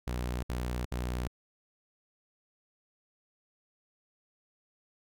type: tone bursts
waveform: sawtooth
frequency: 61.2 Hz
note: B1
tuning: 15 cents flat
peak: -28 dBFS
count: 3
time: 0.07-1.276 s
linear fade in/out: 5 ms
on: 360 ms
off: 63 ms
effects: none